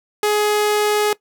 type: tone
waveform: sawtooth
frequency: 419.4 Hz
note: G#4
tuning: 17 cents sharp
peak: -11 dBFS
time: 0.23-1.13 s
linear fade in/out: 2 ms
effects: noise-tail reverb RT60 0.1 s tail -19 dB re dry